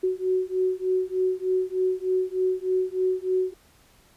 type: beating tone pair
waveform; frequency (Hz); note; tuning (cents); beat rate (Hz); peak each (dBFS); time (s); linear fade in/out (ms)
sine; 370 / 373.3; F#4 / F#4; 0 / +15; 3.3; -25; 0.03-3.54; 10
effects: pink hiss -58 dBFS RMS until 4.16 s + resampled to 32000 Hz